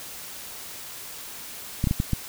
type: clicks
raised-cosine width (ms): 5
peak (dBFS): -10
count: 5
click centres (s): 1.841 / 1.872 / 1.911 / 2.001 / 2.133
effects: white hiss -39 dBFS RMS until 2.28 s